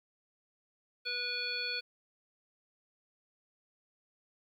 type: harmonic tone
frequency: 488.9 Hz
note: B4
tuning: 18 cents flat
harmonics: 1 / 3 / 5 / 7 / 9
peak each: -47 / -41 / -38 / -43 / -37 dBFS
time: 1.05-1.81 s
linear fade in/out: 20 ms
effects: 11-bit